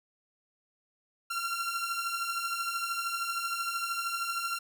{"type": "beating tone pair", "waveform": "sawtooth", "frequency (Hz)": [1363, 1376], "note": ["F6", "F6"], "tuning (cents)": [-43, -26], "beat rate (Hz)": 13, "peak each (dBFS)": [-33, -29], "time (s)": [1.3, 4.59], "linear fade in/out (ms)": 10, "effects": []}